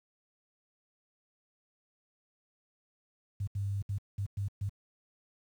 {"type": "tone bursts at uneven times", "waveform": "sine", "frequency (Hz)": 99.5, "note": "G2", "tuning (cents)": 26, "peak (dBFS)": -30, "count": 6, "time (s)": [[3.4, 3.47], [3.55, 3.82], [3.89, 3.98], [4.18, 4.26], [4.37, 4.48], [4.61, 4.69]], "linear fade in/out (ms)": 5, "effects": ["high-pass 60 Hz 12 dB/octave", "10-bit"]}